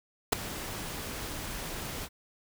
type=noise with ADSR envelope; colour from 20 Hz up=pink; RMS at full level=-20 dBFS; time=0.32-2.09 s; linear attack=11 ms; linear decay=4 ms; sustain=-18 dB; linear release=50 ms; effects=none